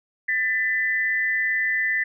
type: tone pair together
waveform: sine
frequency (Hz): 1778.2 / 1996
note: A6 / B6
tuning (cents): +18 / +18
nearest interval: major second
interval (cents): 200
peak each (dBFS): -23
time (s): 0.28-2.04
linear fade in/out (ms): 10
effects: none